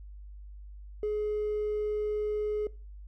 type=tone with hard clipping; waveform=sine; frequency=421.8 Hz; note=G#4; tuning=27 cents sharp; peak=-28 dBFS; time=1.03-2.67 s; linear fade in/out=2 ms; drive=1 dB; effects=noise-tail reverb RT60 0.4 s tail -22 dB re dry + added 50 Hz sine -43 dBFS peak until 3.07 s